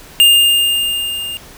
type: tone with level ramp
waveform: square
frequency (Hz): 2811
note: F7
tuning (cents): +11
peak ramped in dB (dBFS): -5 to -23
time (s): 0.2-1.37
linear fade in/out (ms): 0
effects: pink hiss -38 dBFS RMS until 1.57 s